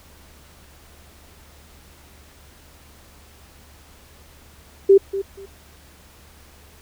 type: tone with echo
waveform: sine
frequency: 392 Hz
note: G4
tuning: in tune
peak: -7 dBFS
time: 4.89-4.98 s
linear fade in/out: 10 ms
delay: 240 ms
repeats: 2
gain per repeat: -14 dB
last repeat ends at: 5.46 s
effects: added 73 Hz sine -50 dBFS peak until 6.81 s + pink hiss -50 dBFS RMS until 6.81 s